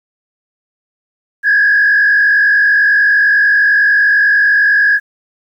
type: tone with frequency modulation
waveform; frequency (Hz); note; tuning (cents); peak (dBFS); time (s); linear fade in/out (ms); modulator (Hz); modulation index
sine; 1661.2; G#6; 0; -6; 1.43-5; 50; 48.9; 1.1
effects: tanh soft clip ceiling -3 dBFS + 8-bit